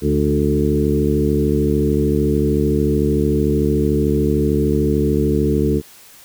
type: harmonic tone with a mistuned harmonic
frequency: 73.42 Hz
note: D2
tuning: in tune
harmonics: 1 / 2 / 3 / 4 / 5 / 6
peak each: -21 / -21 / -21 / -21 / -21 / -21 dBFS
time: 0.01-5.82 s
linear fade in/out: 50 ms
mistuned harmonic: 3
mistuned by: -37 cents
effects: white hiss -44 dBFS RMS until 6.24 s